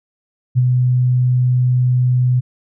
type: tone with ADSR envelope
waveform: sine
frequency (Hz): 125.5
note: B2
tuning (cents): +28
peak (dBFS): -8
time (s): 0.55-2.41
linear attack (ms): 30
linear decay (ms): 31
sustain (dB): -3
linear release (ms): 21
effects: none